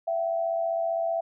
sine tone pair together, 667.5 / 763 Hz, E5 / G5, +22 / -47 cents, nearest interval major second, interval 231 cents, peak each -25 / -32 dBFS, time 0.07-1.21 s, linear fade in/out 10 ms, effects none

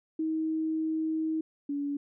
sine tone pair in turn, 317.3 / 285.3 Hz, D#4 / C#4, +34 / +50 cents, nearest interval major second, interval 184 cents, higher first, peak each -27 / -29 dBFS, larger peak first, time 0.19-1.41 / 1.69-1.97 s, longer first, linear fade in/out 5 ms, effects none

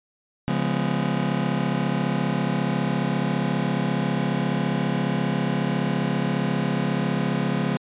40% pulse chord, C# dominant seventh, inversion none, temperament just, 138.59 / 173.24 / 207.9 / 249.5 Hz, C#3 / E#3 / G#3 / B3, 0 / -14 / +2 / +18 cents, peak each -27 / -25 / -27 / -28 dBFS, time 0.48-7.77 s, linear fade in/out 0 ms, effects resampled to 8000 Hz

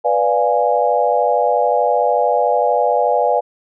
sine chord, B diminished seventh, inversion none, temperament equal, 493.9 / 587.3 / 698.5 / 830.6 Hz, B4 / D5 / F5 / Ab5, 0 / 0 / 0 / 0 cents, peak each -18 dBFS, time 0.04-3.41 s, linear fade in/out 20 ms, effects none

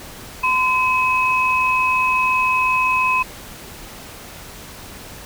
sine tone pair together, 1020.3 / 2554 Hz, C6 / D#7, -44 / +45 cents, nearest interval octave + major third, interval 1589 cents, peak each -17 / -18 dBFS, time 0.43-3.23 s, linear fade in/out 10 ms, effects pink hiss -37 dBFS RMS until 5.25 s

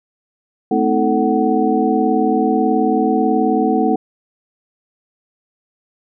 sine tone cluster, 218.8 / 257.2 / 317.1 / 440.5 / 748 Hz, A3 / C4 / D#4 / A4 / F#5, -9 / -30 / +33 / +2 / +19 cents, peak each -19 dBFS, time 0.71-3.96 s, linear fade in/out 5 ms, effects none

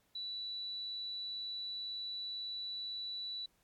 sine tone, 3951 Hz, B7, in tune, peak -39 dBFS, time 0.15-3.46 s, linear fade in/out 5 ms, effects pink hiss -74 dBFS RMS until 3.63 s + AAC 64 kbps

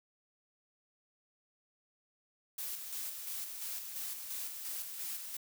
blue noise with tremolo, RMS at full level -40 dBFS, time 2.58-5.37 s, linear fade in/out 5 ms, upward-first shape square, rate 2.9 Hz, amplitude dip 40%, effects none

